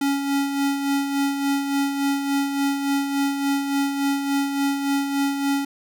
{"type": "tone with tremolo", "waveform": "square", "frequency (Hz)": 278.9, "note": "C#4", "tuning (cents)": 11, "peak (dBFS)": -19, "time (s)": [0.01, 5.65], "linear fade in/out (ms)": 5, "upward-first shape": "sine", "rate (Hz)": 3.5, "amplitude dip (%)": 50, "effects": []}